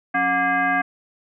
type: tone with frequency modulation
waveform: sine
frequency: 1174.7 Hz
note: D6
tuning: in tune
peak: -17 dBFS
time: 0.14-0.82 s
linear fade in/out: 10 ms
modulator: 450 Hz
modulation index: 1.8
effects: none